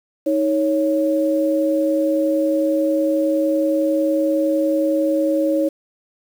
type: tone pair together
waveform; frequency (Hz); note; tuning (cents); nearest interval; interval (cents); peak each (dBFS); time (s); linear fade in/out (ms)
sine; 314.7 / 554.4; D#4 / C#5; +20 / 0; minor seventh; 980; -18; 0.26-5.69; 10
effects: 7-bit